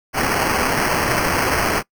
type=noise with sample-and-hold; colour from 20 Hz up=white; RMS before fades=-19 dBFS; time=0.13-1.83 s; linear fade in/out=50 ms; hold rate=3675 Hz; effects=noise-tail reverb RT60 0.1 s tail -23 dB re dry